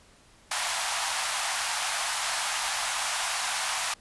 pink high-pass noise, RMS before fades -29 dBFS, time 0.51-3.94 s, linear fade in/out 5 ms, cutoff 700 Hz, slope 48 dB/octave, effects pink hiss -57 dBFS RMS until 4 s + resampled to 24000 Hz

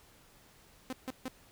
sawtooth tone bursts, 258.4 Hz, C4, 21 cents flat, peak -32 dBFS, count 3, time 0.9-1.281 s, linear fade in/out 0 ms, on 27 ms, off 150 ms, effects pink hiss -61 dBFS RMS until 1.51 s

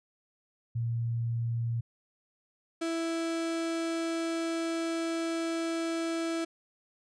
sine / 35% pulse tone pair in turn, 116.54 / 330.3 Hz, A#2 / E4, 0 / +4 cents, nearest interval octave + tritone, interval 1804 cents, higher second, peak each -28 dBFS, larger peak neither, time 0.75-1.81 / 2.81-6.45 s, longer second, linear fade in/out 10 ms, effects resampled to 22050 Hz

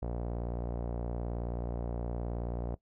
sawtooth tone with low-pass filter, 59 Hz, A#1, 22 cents sharp, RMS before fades -36 dBFS, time 0.02-2.75 s, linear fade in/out 5 ms, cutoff 650 Hz, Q 1.8, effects noise-tail reverb RT60 0.1 s tail -18 dB re dry

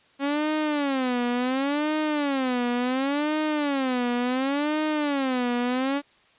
sawtooth tone with vibrato, 273.4 Hz, C#4, 24 cents flat, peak -19 dBFS, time 0.19-6.02 s, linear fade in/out 50 ms, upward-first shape sine, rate 0.7 Hz, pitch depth 210 cents each way, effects white hiss -59 dBFS RMS until 6.38 s + resampled to 8000 Hz

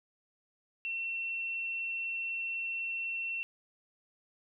sine tone, 2708 Hz, E7, 46 cents sharp, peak -33 dBFS, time 0.85-3.43 s, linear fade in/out 0 ms, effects none

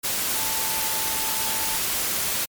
sine tone in noise, 880 Hz, A5, in tune, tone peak -34 dBFS, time 0.34-1.79 s, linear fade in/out 20 ms, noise white, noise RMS -25 dBFS, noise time 0.03-2.46 s, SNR -12 dB, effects MP3 96 kbps

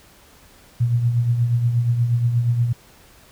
sine tone with tremolo, 119.3 Hz, A#2, 41 cents sharp, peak -13 dBFS, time 0.8-2.73 s, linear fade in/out 10 ms, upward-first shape triangle, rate 8.4 Hz, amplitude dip 60%, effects pink hiss -50 dBFS RMS until 3.31 s

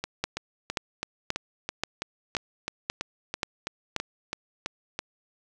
two click trains, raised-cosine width 0.2 ms, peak -9 / -13 dBFS, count 8 / 16, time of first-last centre 0.24-3.963 / 0.04-4.99 s, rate 1.88 / 3.03 Hz, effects none

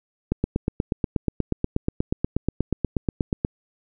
click train, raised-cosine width 3 ms, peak -8 dBFS, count 27, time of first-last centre 0.32-3.449 s, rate 8.31 Hz, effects none

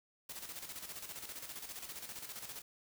white noise with tremolo, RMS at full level -45 dBFS, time 0.29-2.62 s, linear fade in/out 5 ms, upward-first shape square, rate 15 Hz, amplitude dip 55%, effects none

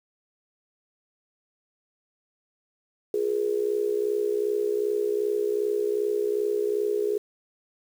sine tone with amplitude modulation, 415.3 Hz, G#4, in tune, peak -19 dBFS, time 3.14-7.18 s, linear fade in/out 2 ms, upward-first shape sine, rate 62.6 Hz, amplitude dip 80%, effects 8-bit

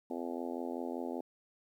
harmonic tone, 85.2 Hz, F2, 42 cents flat, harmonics 3 / 4 / 5 / 6 / 7 / 8 / 9 / 10, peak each -40 / -42 / -44 / -46 / -47 / -48 / -49 / -50 dBFS, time 0.1-1.21 s, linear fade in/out 5 ms, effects 11-bit

